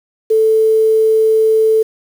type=tone with quantisation; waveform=sine; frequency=440 Hz; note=A4; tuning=in tune; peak=-8 dBFS; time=0.3-1.83 s; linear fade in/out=10 ms; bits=6; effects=none